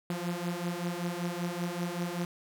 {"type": "beating tone pair", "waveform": "sawtooth", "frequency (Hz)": [171.9, 177.1], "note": ["F3", "F3"], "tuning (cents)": [-27, 24], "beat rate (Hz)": 5.2, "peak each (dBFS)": [-31, -31], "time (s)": [0.1, 2.25], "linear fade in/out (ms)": 2, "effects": []}